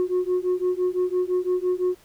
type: beating tone pair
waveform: sine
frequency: 360.5 / 366.4 Hz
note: F#4 / F#4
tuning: -45 / -17 cents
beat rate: 5.9 Hz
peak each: -22 dBFS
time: 0-1.95 s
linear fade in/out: 0 ms
effects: tanh soft clip ceiling -17 dBFS + pink hiss -55 dBFS RMS until 2.04 s